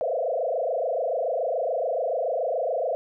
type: tone with frequency modulation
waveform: sine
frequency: 587.3 Hz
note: D5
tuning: in tune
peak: -23 dBFS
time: 0.01-2.95 s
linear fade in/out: 0 ms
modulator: 27 Hz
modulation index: 3.8
effects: none